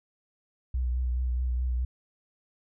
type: tone with vibrato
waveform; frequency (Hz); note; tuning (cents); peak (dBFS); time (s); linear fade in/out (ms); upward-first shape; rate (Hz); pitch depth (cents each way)
sine; 62.1; B1; +10; -25; 0.74-1.85; 5; triangle; 4.7; 41
effects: none